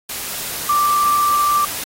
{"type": "tone in noise", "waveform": "sine", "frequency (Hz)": 1174.7, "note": "D6", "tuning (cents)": 0, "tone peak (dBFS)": -13, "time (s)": [0.69, 1.65], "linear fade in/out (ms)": 5, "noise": "white", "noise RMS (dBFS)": -26, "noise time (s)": [0.09, 1.84], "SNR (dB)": 10, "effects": ["AAC 48 kbps"]}